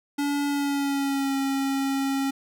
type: tone with pitch glide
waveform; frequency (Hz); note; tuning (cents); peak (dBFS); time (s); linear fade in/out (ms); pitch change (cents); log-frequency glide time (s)
square; 286 to 272.5; D4 to C#4; -46 to -29; -24; 0.18-2.31; 10; -83; 0.47-1.36
effects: none